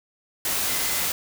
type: tone in noise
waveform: sine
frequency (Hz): 2044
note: C7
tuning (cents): -41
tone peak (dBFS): -36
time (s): 0.68-1.05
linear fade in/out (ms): 2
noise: white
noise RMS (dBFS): -25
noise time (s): 0.45-1.12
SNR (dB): -14
effects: none